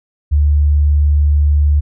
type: tone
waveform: sine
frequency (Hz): 73.42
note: D2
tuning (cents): 0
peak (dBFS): -8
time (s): 0.31-1.81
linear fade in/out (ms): 20
effects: none